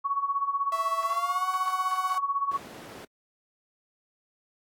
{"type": "tone with tremolo", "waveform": "sine", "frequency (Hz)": 1117, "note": "C#6", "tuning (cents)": 13, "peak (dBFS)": -22, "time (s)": [0.04, 2.58], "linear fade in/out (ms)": 20, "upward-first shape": "sine", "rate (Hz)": 16, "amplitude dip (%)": 75}
{"type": "tone with pitch glide", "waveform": "sawtooth", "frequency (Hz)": [659.3, 744.3], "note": ["E5", "F#5"], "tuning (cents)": [0, 10], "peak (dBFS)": -31, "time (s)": [0.72, 2.18], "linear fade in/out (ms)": 2, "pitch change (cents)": 210, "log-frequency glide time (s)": [1.03, 1.47]}
{"type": "noise", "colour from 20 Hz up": "brown", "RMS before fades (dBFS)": -33, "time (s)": [2.51, 3.05], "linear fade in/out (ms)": 5}
{"effects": ["high-pass 300 Hz 12 dB/octave", "AAC 64 kbps"]}